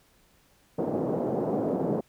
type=band-pass noise; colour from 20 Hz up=white; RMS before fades=-28 dBFS; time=0.78-2.01 s; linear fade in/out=10 ms; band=140 to 600 Hz; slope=24 dB/octave; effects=pink hiss -63 dBFS RMS until 2.08 s